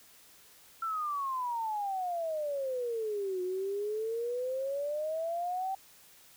sine exponential two-way sweep, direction down then up, 1359 to 360.8 to 779 Hz, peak -31 dBFS, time 0.82-5.75 s, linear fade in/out 5 ms, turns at 3.42 s, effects white hiss -58 dBFS RMS until 6.36 s

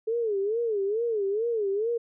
sine tone with vibrato, 429.8 Hz, A4, 41 cents flat, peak -24 dBFS, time 0.07-1.98 s, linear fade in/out 10 ms, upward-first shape sine, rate 2.3 Hz, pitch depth 170 cents each way, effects none

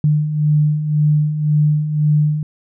sine beating tone pair, 149 / 150.9 Hz, D3 / D3, +25 / +47 cents, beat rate 1.9 Hz, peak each -20 / -13 dBFS, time 0.04-2.43 s, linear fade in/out 2 ms, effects none

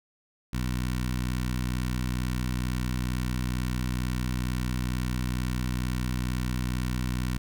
15% pulse tone with notch filter, 62.2 Hz, B1, 13 cents sharp, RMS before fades -29 dBFS, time 0.53-7.38 s, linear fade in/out 5 ms, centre 600 Hz, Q 0.8, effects none

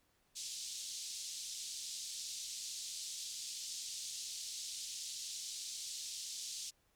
white band-pass noise, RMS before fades -45 dBFS, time 0.35-6.71 s, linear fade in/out 20 ms, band 3600 to 7700 Hz, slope 24 dB/octave, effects pink hiss -75 dBFS RMS until 6.95 s

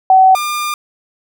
sine / sawtooth tone pair in turn, 757 / 1201.7 Hz, F#5 / D6, +39 / +39 cents, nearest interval minor sixth, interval 800 cents, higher second, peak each -4 / -13 dBFS, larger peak first, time 0.1-0.35 / 0.35-0.74 s, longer second, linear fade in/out 2 ms, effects none

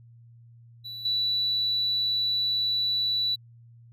triangle tone with level steps, 3951 Hz, B7, in tune, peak -34 / -20 dBFS, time 0.84-3.36 s, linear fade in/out 20 ms, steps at 1.05 s, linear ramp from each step 5 ms, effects tanh soft clip ceiling -21 dBFS + added 117 Hz sine -49 dBFS peak until 3.92 s

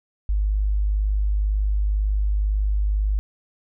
sine tone, 51 Hz, G#1, 31 cents flat, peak -18 dBFS, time 0.29-3.19 s, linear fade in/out 0 ms, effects none

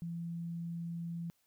sine tone, 169 Hz, E3, 43 cents sharp, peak -37 dBFS, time 0.02-1.3 s, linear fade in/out 0 ms, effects white hiss -75 dBFS RMS until 1.46 s

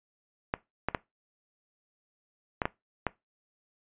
clicks, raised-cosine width 0.5 ms, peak -12 dBFS, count 6, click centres 0.539 / 0.886 / 0.948 / 2.618 / 2.655 / 3.067 s, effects noise-tail reverb RT60 0.2 s tail -20 dB re dry + resampled to 8000 Hz

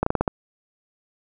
slowing click train, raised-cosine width 1 ms, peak -6 dBFS, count 6, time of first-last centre 0.03-0.278 s, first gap 34 ms, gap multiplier 1.19, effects none

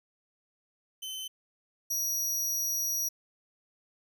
sawtooth tone pair in turn, 3062 / 5770 Hz, G7 / F#8, -41 / -44 cents, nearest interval major seventh, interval 1097 cents, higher second, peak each -33 / -26 dBFS, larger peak second, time 1.02-1.28 / 1.9-3.09 s, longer second, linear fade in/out 10 ms, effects none

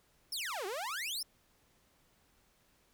sawtooth exponential two-way sweep, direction down then up, 5588 to 356.2 to 5588 Hz, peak -33 dBFS, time 0.32-1.23 s, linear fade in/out 5 ms, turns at 0.66 s, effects pink hiss -70 dBFS RMS until 2.93 s

